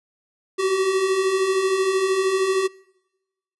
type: beating tone pair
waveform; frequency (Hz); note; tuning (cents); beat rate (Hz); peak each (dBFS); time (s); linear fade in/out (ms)
square; 370 / 383; F#4 / G4; 0 / -40; 13; -27 / -20; 0.58-2.68; 20
effects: noise-tail reverb RT60 1.0 s tail -25 dB re dry + resampled to 24000 Hz